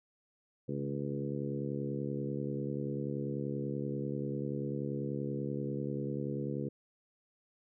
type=harmonic tone with a mistuned harmonic; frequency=70.3 Hz; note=C#2; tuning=25 cents sharp; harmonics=2 / 3 / 4 / 5 / 6 / 7; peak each=-38 / -40 / -41 / -42 / -43 / -43 dBFS; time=0.68-6.69 s; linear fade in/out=10 ms; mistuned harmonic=2; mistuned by=-36 cents; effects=none